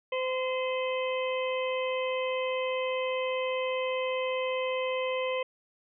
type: harmonic tone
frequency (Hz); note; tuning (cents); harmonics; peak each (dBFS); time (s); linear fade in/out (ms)
515; C5; -28; 1 / 2 / 4 / 5 / 6; -29 / -36 / -39 / -39 / -41; 0.12-5.43; 5
effects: none